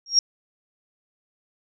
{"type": "tone with exponential growth", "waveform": "sine", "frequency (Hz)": 5588, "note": "F8", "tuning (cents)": 0, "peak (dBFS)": -9, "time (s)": [0.06, 0.19], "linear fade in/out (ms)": 2, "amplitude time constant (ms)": 28, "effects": []}